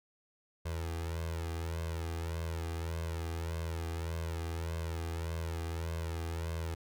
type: tone with flanger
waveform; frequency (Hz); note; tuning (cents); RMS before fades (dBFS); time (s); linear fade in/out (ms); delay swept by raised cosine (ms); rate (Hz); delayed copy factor
sawtooth; 82.4; E2; 0; -37; 0.65-6.75; 10; 1.9 to 2.51; 1.7; +1
effects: none